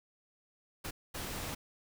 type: noise bursts at uneven times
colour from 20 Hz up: pink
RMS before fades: -40 dBFS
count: 2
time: 0.84-0.91 / 1.14-1.55 s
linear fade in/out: 10 ms
effects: none